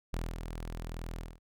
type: tone with ADSR envelope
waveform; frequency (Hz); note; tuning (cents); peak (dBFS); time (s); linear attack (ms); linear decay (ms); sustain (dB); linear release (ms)
sawtooth; 41.2; E1; 0; -28; 0.13-1.39; 4; 210; -6; 190
effects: none